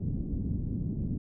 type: low-pass noise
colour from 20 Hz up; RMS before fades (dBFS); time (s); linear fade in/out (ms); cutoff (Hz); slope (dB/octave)
white; -32; 0-1.18; 5; 230; 24
effects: none